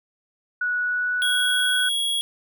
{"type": "tone with pitch glide", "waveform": "sine", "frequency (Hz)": [1468, 1492.8], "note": ["F#6", "F#6"], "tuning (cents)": [-14, 15], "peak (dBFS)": -21, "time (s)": [0.61, 1.89], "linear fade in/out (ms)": 5, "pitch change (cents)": 29, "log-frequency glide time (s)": [0.81, 1.72]}
{"type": "tone", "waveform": "square", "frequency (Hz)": 3322, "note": "G#7", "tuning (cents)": 0, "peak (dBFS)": -22, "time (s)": [1.22, 2.21], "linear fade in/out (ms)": 0}
{"effects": []}